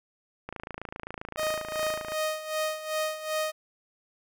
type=click train; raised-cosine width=0.5 ms; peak=-21 dBFS; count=46; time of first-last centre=0.49-2.12 s; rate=27.6 Hz
type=tone with tremolo; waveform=sawtooth; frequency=622.3 Hz; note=D#5; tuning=in tune; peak=-22 dBFS; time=1.37-3.52 s; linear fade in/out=20 ms; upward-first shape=sine; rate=2.6 Hz; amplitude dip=75%
effects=none